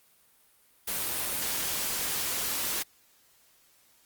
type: noise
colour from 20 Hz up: white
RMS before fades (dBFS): -31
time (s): 0.87-2.83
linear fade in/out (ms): 10
effects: white hiss -63 dBFS RMS until 4.05 s + Opus 32 kbps